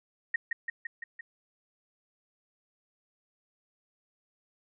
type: tone with echo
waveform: sine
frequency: 1864.7 Hz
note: A#6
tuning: in tune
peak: -24 dBFS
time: 0.34-0.36 s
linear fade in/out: 5 ms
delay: 170 ms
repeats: 5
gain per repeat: -3 dB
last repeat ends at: 1.21 s
effects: none